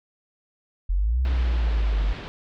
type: linear two-way sweep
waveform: sine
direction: up then down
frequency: 41 to 64.9 to 47.2 Hz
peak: -19 dBFS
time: 0.89-2.13 s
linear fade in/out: 10 ms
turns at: 1.21 s
type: low-pass noise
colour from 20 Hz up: pink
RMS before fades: -37 dBFS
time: 1.25-2.28 s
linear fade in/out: 0 ms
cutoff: 3900 Hz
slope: 24 dB/octave
effects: none